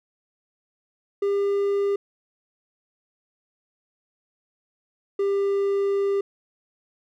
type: tone pair in turn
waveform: triangle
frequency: 400.8 / 397.6 Hz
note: G4 / G4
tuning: +38 / +25 cents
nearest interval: unison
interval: 13 cents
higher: first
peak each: -18 dBFS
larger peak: neither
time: 1.22-1.96 / 5.19-6.21 s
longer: second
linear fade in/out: 5 ms
effects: none